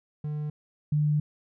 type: tone pair in turn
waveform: triangle / sine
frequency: 150 / 149.48 Hz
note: D3 / D3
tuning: +37 / +31 cents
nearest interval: unison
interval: 6 cents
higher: first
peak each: -27 / -21 dBFS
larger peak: second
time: 0.24-0.5 / 0.92-1.2 s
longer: second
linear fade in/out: 5 ms
effects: none